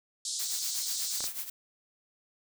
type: band-pass noise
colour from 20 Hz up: white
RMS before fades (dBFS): -35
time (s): 0.25-1.27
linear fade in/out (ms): 2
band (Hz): 3800 to 8700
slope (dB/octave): 48
type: noise with tremolo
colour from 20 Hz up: blue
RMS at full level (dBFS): -34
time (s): 0.39-1.5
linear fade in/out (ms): 5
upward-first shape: triangle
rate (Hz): 8.2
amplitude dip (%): 80
type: clicks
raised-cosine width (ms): 0.5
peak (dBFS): -26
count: 2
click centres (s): 1.206 / 1.241
effects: none